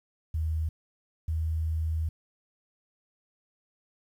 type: tone pair in turn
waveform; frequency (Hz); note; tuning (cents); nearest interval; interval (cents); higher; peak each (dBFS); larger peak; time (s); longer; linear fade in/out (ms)
sine; 79.3 / 79.94; D#2 / D#2; +33 / +47; unison; 14; second; -26; neither; 0.34-0.69 / 1.28-2.09; second; 5
effects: 10-bit